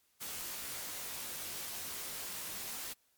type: noise with comb filter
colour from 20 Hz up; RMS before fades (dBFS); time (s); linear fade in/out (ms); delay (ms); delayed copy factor
white; -42; 0.2-2.94; 20; 18; -0.6
effects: white hiss -73 dBFS RMS until 3.17 s + MP3 96 kbps